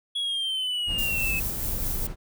triangle exponential sweep, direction down, 3364 to 2580 Hz, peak -24 dBFS, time 0.15-1.4 s, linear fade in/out 10 ms
brown noise, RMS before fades -32 dBFS, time 0.86-2.16 s, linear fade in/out 50 ms
violet noise with tremolo, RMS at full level -30 dBFS, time 0.98-2.07 s, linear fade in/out 5 ms, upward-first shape sine, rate 4.7 Hz, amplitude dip 30%
effects none

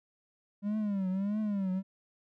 triangle tone with vibrato, 200 Hz, G3, 35 cents sharp, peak -27 dBFS, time 0.62-1.83 s, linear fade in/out 50 ms, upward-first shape triangle, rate 1.6 Hz, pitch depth 150 cents each way, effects none

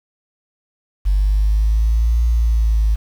sine linear two-way sweep, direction up then down, 48.13 to 58.27 to 52.5 Hz, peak -11 dBFS, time 1.05-2.96 s, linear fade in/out 20 ms, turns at 2.26 s, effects tanh soft clip ceiling -8 dBFS + 7-bit

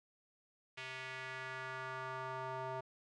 square tone with band-pass filter sweep, 130.4 Hz, C3, 5 cents flat, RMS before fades -44 dBFS, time 0.77-2.81 s, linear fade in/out 10 ms, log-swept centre 2500 to 810 Hz, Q 1.9, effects resampled to 22050 Hz

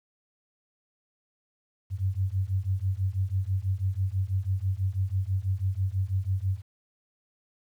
sine beating tone pair, 92.5 / 98.6 Hz, F#2 / G2, 0 / +11 cents, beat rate 6.1 Hz, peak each -28 dBFS, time 1.9-6.62 s, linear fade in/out 50 ms, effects 10-bit

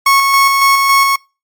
30% pulse tone with tremolo, 1100 Hz, C#6, 14 cents flat, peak -4 dBFS, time 0.06-1.16 s, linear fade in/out 5 ms, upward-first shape square, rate 3.6 Hz, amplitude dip 30%, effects noise-tail reverb RT60 0.3 s tail -26 dB re dry + MP3 64 kbps

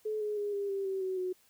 sine tone with pitch steps, 430 / 420.4 / 411.1 / 401.9 / 392.9 / 384.2 / 375.6 / 367.3 Hz, A4 / G#4 / G#4 / G4 / G4 / G4 / F#4 / F#4, -40 / +21 / -18 / +43 / +4 / -35 / +26 / -13 cents, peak -31 dBFS, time 0.05-1.33 s, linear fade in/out 10 ms, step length 160 ms, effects white hiss -66 dBFS RMS until 1.49 s

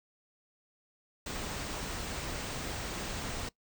pink band-stop noise, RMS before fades -38 dBFS, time 1.26-3.49 s, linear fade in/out 5 ms, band 9300 to 15000 Hz, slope 96 dB/octave, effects noise-tail reverb RT60 0.1 s tail -20 dB re dry

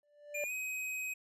triangle tone with exponential growth, 587 Hz, D5, 1 cent flat, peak -32 dBFS, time 0.03-0.44 s, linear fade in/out 1 ms, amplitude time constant 89 ms
square tone with pitch glide, 2406 to 2524 Hz, D7 to D#7, +41 to +24 cents, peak -37 dBFS, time 0.34-1.14 s, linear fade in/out 10 ms, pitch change +83 cents, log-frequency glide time 0.45-0.52 s
effects resampled to 32000 Hz

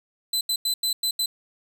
sawtooth tone bursts at uneven times, 4029 Hz, B7, 34 cents sharp, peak -19 dBFS, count 6, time 0.33-0.41 / 0.49-0.56 / 0.65-0.74 / 0.83-0.93 / 1.03-1.11 / 1.19-1.26 s, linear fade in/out 5 ms, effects none

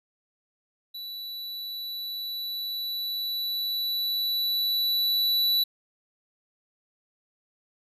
square tone with level ramp, 3951 Hz, B7, in tune, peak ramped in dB -36 to -21 dBFS, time 0.94-5.64 s, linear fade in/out 10 ms, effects resampled to 32000 Hz

